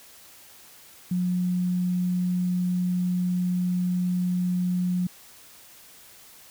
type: tone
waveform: sine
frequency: 180 Hz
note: F#3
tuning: 47 cents flat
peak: -22 dBFS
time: 1.11-5.07 s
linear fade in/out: 5 ms
effects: white hiss -50 dBFS RMS until 6.5 s